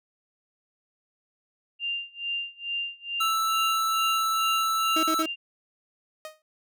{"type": "tone with tremolo", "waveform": "sine", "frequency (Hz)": 2791, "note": "F7", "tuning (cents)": -2, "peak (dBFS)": -26, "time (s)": [1.79, 5.36], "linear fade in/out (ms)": 50, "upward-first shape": "sine", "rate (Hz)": 2.3, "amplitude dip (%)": 95}
{"type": "tone", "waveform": "square", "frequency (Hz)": 1318.5, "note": "E6", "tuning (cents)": 0, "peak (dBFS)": -24, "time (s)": [3.2, 5.23], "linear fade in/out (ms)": 10}
{"type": "tone bursts", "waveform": "35% pulse", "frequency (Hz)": 319.1, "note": "D#4", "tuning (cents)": 44, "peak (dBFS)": -24, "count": 3, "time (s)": [4.96, 5.26], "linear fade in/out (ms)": 5, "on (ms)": 72, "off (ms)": 42}
{"type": "tone with exponential decay", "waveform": "sawtooth", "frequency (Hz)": 622.3, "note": "D#5", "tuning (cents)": 0, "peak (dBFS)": -30, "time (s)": [6.25, 6.42], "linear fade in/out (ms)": 1, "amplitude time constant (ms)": 36}
{"effects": []}